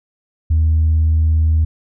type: tone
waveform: sine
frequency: 79.3 Hz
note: D#2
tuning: 33 cents sharp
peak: -9 dBFS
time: 0.5-1.65 s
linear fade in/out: 10 ms
effects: tanh soft clip ceiling -8 dBFS